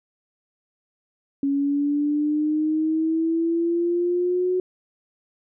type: exponential sweep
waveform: sine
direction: up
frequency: 277.2 to 368.2 Hz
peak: -19 dBFS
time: 1.43-4.6 s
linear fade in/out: 2 ms
effects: none